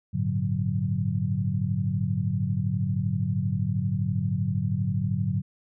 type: tone cluster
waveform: sine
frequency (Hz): 99.8 / 112.4 / 142.7 / 183.6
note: G2 / A2 / D3 / F#3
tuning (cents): +32 / +37 / -49 / -13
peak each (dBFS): -29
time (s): 0.13-5.42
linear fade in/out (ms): 20
effects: none